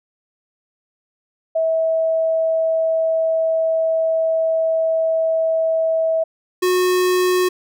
sine / square tone pair in turn, 648 / 364.6 Hz, E5 / F#4, -30 / -25 cents, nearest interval minor seventh, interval 995 cents, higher first, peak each -15 dBFS, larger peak neither, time 1.55-6.24 / 6.62-7.49 s, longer first, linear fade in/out 10 ms, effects none

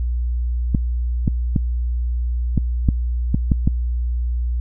clicks, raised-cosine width 5 ms, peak -3 dBFS, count 8, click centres 0.748 / 1.278 / 1.562 / 2.577 / 2.888 / 3.345 / 3.518 / 3.675 s, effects added 60 Hz sine -18 dBFS peak until 4.6 s

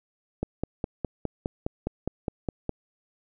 click train, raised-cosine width 2 ms, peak -14 dBFS, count 12, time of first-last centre 0.43-2.693 s, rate 4.86 Hz, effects none

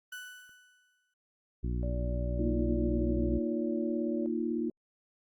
35% pulse tone with exponential decay, 1490 Hz, F#6, 12 cents sharp, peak -37 dBFS, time 0.12-1.14 s, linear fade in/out 5 ms, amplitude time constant 220 ms
harmonic tone, 60.3 Hz, B1, 41 cents flat, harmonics 1 / 2 / 3 / 4 / 5 / 6, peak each -31 / -37 / -41 / -43 / -45 / -47 dBFS, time 1.63-3.39 s, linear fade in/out 10 ms
sine tone with pitch glide, 580 to 568.1 Hz, D5 to C#5, -22 to +42 cents, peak -39 dBFS, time 1.83-4.26 s, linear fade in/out 0 ms, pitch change -36 cents, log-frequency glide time 2.85-3.08 s
sine chord, Bb suspended fourth, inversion none, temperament equal, 233.1 / 311.1 / 349.2 Hz, Bb3 / Eb4 / F4, 0 / 0 / 0 cents, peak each -33 / -34 / -34 dBFS, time 2.39-4.7 s, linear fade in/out 5 ms
effects Opus 24 kbps

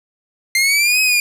sawtooth exponential two-way sweep, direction up then down, 2088 to 2554 to 2398 Hz, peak -9 dBFS, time 0.55-1.2 s, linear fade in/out 2 ms, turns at 1.01 s, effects resampled to 32000 Hz + 7-bit

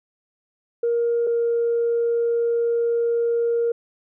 sine tone pair in turn, 470 / 468 Hz, A#4 / A#4, +14 / +7 cents, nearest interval unison, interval 7 cents, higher first, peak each -17 dBFS, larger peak neither, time 0.83-1.27 / 1.27-3.72 s, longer second, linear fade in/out 5 ms, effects tanh soft clip ceiling -14 dBFS

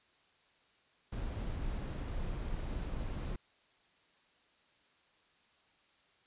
brown noise, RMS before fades -38 dBFS, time 1.12-3.36 s, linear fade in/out 5 ms, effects white hiss -69 dBFS RMS until 6.26 s + resampled to 8000 Hz

